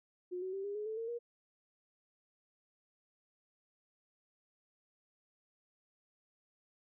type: tone with pitch steps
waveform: sine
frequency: 360 / 374.4 / 389.4 / 405 / 421.2 / 438.1 / 455.7 / 473.9 Hz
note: F#4 / F#4 / G4 / G#4 / G#4 / A4 / A#4 / A#4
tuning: -47 / +20 / -12 / -43 / +24 / -7 / -39 / +28 cents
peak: -37 dBFS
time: 0.31-1.19 s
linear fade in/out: 20 ms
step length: 110 ms
effects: none